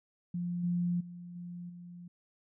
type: tone with level steps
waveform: sine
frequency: 175.2 Hz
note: F3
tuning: 6 cents sharp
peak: -32 / -28 / -43 / -40 / -45 dBFS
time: 0.34-2.08 s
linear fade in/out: 5 ms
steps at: 0.63 / 1 / 1.35 / 1.69 s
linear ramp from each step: 10 ms
effects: none